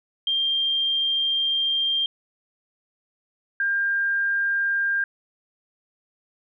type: tone pair in turn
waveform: sine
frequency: 3187 / 1600.4 Hz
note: G7 / G6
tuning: +28 / +35 cents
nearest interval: octave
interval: 1193 cents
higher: first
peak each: -20 dBFS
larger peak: neither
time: 0.27-2.06 / 3.6-5.04 s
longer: first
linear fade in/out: 2 ms
effects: none